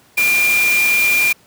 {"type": "tone in noise", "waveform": "sine", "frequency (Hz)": 2395, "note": "D7", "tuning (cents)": 33, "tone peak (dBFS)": -12, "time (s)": [0.17, 1.33], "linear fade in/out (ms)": 10, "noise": "white", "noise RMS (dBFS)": -22, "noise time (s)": [0.17, 1.33], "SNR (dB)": 7, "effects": ["pink hiss -51 dBFS RMS until 1.46 s", "high-pass 100 Hz 12 dB/octave"]}